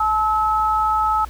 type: tone pair together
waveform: sine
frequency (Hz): 863.6 / 1294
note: A5 / E6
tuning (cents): -33 / -32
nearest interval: perfect fifth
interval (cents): 701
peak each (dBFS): -19 / -18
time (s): 0-1.25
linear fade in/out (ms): 5
effects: added 60 Hz sine -34 dBFS peak until 1.29 s + pink hiss -45 dBFS RMS until 1.29 s